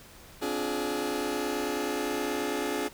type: chord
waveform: sawtooth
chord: D half-diminished seventh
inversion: third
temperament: just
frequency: 264.3 / 293.7 / 352.4 / 422.9 Hz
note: C4 / D4 / F4 / Ab4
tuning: +18 / 0 / +16 / +31 cents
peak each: -32 / -30 / -31 / -29 dBFS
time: 0.41-2.89 s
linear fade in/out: 20 ms
effects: pink hiss -51 dBFS RMS until 2.93 s